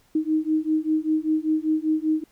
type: beating tone pair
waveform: sine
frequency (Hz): 310 / 315.1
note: D#4 / D#4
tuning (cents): -6 / +22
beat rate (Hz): 5.1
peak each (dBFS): -23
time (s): 0.15-2.24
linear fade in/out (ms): 5
effects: pink hiss -61 dBFS RMS until 2.31 s